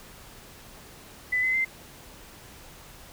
sine tone with pitch steps, 2000 / 2040 / 2080 Hz, B6 / C7 / C7, +21 / -44 / -11 cents, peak -22 dBFS, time 1.32-1.65 s, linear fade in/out 10 ms, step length 110 ms, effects pink hiss -48 dBFS RMS until 3.12 s

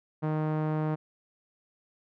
sawtooth tone with low-pass filter, 154.7 Hz, D#3, 10 cents flat, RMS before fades -29 dBFS, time 0.22-0.96 s, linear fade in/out 20 ms, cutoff 1100 Hz, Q 0.92, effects none

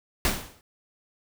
pink noise with exponential decay, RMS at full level -21 dBFS, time 0.25-0.61 s, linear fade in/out 1 ms, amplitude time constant 77 ms, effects none

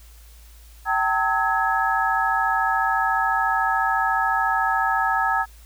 sine tone cluster, 771 / 905 / 1289 / 1672 Hz, G5 / A5 / E6 / G#6, -29 / +48 / -39 / +11 cents, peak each -24 dBFS, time 0.85-5.46 s, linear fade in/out 50 ms, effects added 56 Hz sine -44 dBFS peak until 5.65 s + white hiss -53 dBFS RMS until 5.65 s

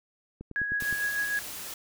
click train, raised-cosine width 3 ms, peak -27 dBFS, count 6, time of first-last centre 0.41-0.927 s, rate 9.68 Hz
sine tone with tremolo, 1661.2 Hz, G#6, in tune, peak -25 dBFS, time 0.56-1.39 s, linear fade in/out 0 ms, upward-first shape sine, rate 6.6 Hz, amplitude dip 45%
white noise, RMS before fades -39 dBFS, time 0.8-1.74 s, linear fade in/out 2 ms
effects none

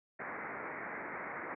white low-pass noise, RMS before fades -42 dBFS, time 0.19-1.55 s, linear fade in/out 10 ms, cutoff 2200 Hz, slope 96 dB/octave, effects high-pass 200 Hz 12 dB/octave

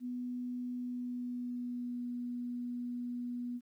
sine tone with pitch glide, 247.1 to 243.6 Hz, B3 to B3, +1 to -24 cents, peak -36 dBFS, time 0-3.61 s, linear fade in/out 50 ms, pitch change -25 cents, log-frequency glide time 0.76-2.05 s, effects 12-bit

